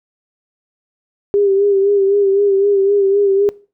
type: tone with vibrato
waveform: sine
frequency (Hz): 398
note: G4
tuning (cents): +26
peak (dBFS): -10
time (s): 1.34-3.49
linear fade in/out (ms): 0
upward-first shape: sine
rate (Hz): 3.9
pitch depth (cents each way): 46
effects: noise-tail reverb RT60 0.4 s tail -22 dB re dry